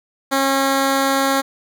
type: tone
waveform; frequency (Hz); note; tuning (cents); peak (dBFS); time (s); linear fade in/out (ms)
10% pulse; 271.7; C#4; -35; -7; 0.31-1.42; 20
effects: none